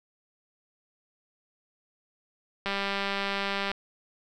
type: click train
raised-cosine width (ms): 0.3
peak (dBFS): -14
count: 210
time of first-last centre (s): 2.66-3.716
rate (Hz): 198
effects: none